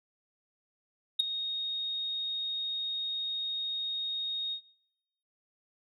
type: tone with ADSR envelope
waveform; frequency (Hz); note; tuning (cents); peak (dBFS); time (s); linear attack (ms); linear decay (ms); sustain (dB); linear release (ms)
sine; 3727; A#7; -1; -17; 1.19-4.61; 10; 9; -14; 85
effects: noise-tail reverb RT60 1.0 s tail -24 dB re dry + tanh soft clip ceiling -19 dBFS